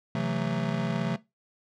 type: chord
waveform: square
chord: F# half-diminished seventh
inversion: second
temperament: just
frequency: 133.2 / 166.5 / 185 / 222 Hz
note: C3 / E3 / F#3 / A3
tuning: +31 / +18 / 0 / +16 cents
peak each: -33 dBFS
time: 0.15-1.16 s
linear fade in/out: 2 ms
effects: noise-tail reverb RT60 0.2 s tail -17 dB re dry + low-pass 4000 Hz 12 dB/octave